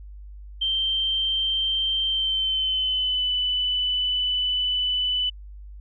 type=tone with pitch glide; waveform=sine; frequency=3136 to 2991 Hz; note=G7 to F#7; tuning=0 to +18 cents; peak=-21 dBFS; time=0.61-5.3 s; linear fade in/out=10 ms; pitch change=-82 cents; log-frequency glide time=2.06-3.31 s; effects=added 50 Hz sine -38 dBFS peak until 5.8 s